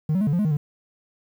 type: tone with pitch steps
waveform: triangle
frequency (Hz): 154.2 / 189.4 / 213.7 / 143.8 / 174.5 / 211.1 / 156 / 146.8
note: D#3 / F#3 / G#3 / D3 / F3 / G#3 / D#3 / D3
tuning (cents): -15 / +41 / +50 / -36 / -1 / +29 / +5 / 0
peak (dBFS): -16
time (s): 0.09-0.57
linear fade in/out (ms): 5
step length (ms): 60
effects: tanh soft clip ceiling -12 dBFS + 9-bit